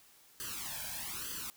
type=noise with flanger; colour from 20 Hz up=white; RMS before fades=-41 dBFS; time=0.4-1.5 s; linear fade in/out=0 ms; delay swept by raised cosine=0.64 to 1.27 ms; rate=1.1 Hz; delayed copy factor=+0.9; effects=white hiss -62 dBFS RMS until 1.56 s